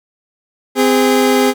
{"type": "tone pair together", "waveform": "30% pulse", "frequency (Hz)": [257.8, 409.3], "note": ["C4", "G#4"], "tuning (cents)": [-26, -25], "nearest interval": "minor sixth", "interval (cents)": 801, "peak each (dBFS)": -10, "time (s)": [0.75, 1.54], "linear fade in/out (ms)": 50, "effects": []}